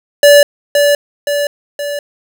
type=tone with echo; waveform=square; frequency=578 Hz; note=D5; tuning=28 cents flat; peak=-3 dBFS; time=0.23-0.43 s; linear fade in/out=2 ms; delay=520 ms; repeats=3; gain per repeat=-5 dB; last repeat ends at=1.99 s; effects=none